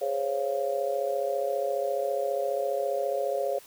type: chord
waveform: sine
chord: Db major seventh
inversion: second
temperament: just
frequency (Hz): 415.8 / 519.7 / 554.4 / 693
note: Ab4 / C5 / Db5 / F5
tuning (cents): +2 / -12 / 0 / -14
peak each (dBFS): -33 / -34 / -28 / -33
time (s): 0.01-3.59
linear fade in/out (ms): 10
effects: white hiss -52 dBFS RMS until 3.66 s